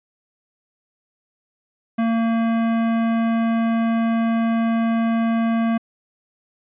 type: tone with hard clipping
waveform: sine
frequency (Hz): 228.2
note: A#3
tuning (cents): -37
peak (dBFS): -19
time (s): 1.98-5.78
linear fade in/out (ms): 10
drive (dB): 16
effects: resampled to 8000 Hz